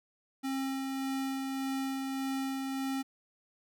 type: tone with tremolo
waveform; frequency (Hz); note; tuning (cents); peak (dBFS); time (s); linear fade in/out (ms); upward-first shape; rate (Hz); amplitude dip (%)
square; 268.3; C4; +44; -32; 0.43-3.03; 20; sine; 1.7; 25
effects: none